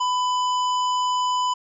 harmonic tone, 999 Hz, B5, 20 cents sharp, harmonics 1 / 3 / 5 / 7, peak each -20 / -30 / -39 / -37 dBFS, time 0-1.54 s, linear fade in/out 10 ms, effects none

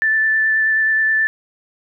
sine tone with vibrato, 1760 Hz, A6, in tune, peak -13 dBFS, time 0.02-1.27 s, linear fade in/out 0 ms, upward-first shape sine, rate 9.4 Hz, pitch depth 11 cents each way, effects none

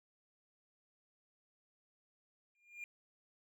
triangle tone with exponential growth, 2408 Hz, D7, 43 cents sharp, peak -39 dBFS, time 2.55-2.84 s, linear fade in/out 1 ms, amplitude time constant 63 ms, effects none

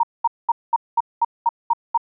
sine tone bursts, 932.3 Hz, A#5, in tune, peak -13 dBFS, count 9, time 0-1.977 s, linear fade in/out 5 ms, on 33 ms, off 210 ms, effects none

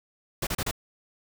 pink noise bursts, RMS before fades -29 dBFS, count 4, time 0.42-0.712 s, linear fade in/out 5 ms, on 49 ms, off 32 ms, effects none

